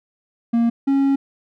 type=tone pair in turn; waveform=triangle; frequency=233.1 / 274.7 Hz; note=A#3 / C#4; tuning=0 / -16 cents; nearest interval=minor third; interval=284 cents; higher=second; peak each=-12 dBFS; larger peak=neither; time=0.53-0.7 / 0.87-1.16 s; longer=second; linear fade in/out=10 ms; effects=none